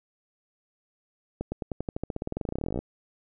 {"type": "accelerating click train", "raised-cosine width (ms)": 2, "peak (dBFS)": -17, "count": 30, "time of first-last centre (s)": [1.41, 2.79], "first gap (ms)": 110, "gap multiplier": 0.93, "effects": []}